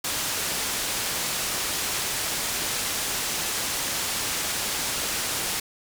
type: low-pass noise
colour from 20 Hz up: white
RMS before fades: -28 dBFS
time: 0.04-5.6 s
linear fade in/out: 5 ms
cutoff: 9800 Hz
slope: 12 dB/octave
effects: none